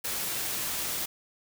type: noise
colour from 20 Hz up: white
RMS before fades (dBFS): -32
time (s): 0.04-1.06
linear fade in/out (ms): 10
effects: none